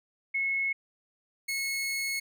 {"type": "tone pair in turn", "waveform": ["sine", "sawtooth"], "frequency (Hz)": [2184, 2184], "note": ["C#7", "C#7"], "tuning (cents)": [-26, -26], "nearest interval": "unison", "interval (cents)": 0, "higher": "neither", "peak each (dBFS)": -26, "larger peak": "neither", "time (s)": [[0.34, 0.73], [1.48, 2.2]], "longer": "second", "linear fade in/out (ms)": 10, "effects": []}